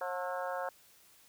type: harmonic tone with a mistuned harmonic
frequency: 180.2 Hz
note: F#3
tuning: 45 cents flat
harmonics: 3 / 4 / 5 / 6 / 7 / 8 / 9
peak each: -38 / -40 / -42 / -44 / -45 / -46 / -47 dBFS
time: 0.01-0.69 s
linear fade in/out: 2 ms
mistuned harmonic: 7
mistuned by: +82 cents
effects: white hiss -62 dBFS RMS until 1.28 s